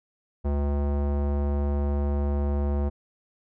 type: tone with low-pass filter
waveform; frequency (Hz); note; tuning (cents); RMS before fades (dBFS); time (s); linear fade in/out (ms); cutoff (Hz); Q
square; 71.6; D2; -43; -25; 0.44-2.9; 20; 740; 1.1
effects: none